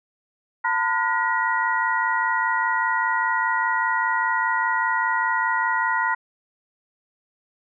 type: tone cluster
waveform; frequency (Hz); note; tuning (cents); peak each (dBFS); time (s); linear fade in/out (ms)
sine; 903 / 1008 / 1436 / 1910; A5 / B5 / F6 / A#6; +45 / +35 / +48 / +42; -25; 0.64-6.15; 10
effects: none